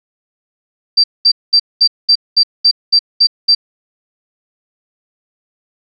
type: tone bursts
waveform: sine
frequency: 4688 Hz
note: D8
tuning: 4 cents flat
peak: -5 dBFS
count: 10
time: 0.97-3.55 s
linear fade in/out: 10 ms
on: 69 ms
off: 210 ms
effects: none